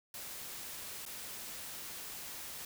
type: noise with dropouts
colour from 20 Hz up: white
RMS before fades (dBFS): -45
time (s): 0.14-2.65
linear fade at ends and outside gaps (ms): 2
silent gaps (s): 1.053-1.062
effects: none